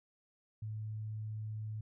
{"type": "tone", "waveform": "sine", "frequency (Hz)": 108.1, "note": "A2", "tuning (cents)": -30, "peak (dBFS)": -38, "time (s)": [0.62, 1.81], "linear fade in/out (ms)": 5, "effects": []}